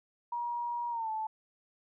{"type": "tone with pitch glide", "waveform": "sine", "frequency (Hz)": [953, 873.9], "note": ["A#5", "A5"], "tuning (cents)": [38, -12], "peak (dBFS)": -32, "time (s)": [0.32, 1.27], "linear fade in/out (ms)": 5, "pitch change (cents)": -150, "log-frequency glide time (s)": [0.9, 1.1], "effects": []}